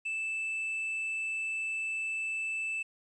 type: tone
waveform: triangle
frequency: 2637 Hz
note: E7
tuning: in tune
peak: -30 dBFS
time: 0.05-2.83 s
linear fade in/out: 10 ms
effects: resampled to 22050 Hz + 11-bit